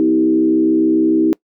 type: tone with frequency modulation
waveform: sine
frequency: 320.4 Hz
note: E4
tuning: 49 cents flat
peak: -10 dBFS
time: 0-1.33 s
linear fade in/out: 0 ms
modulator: 67 Hz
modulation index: 0.79
effects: noise-tail reverb RT60 0.1 s tail -23 dB re dry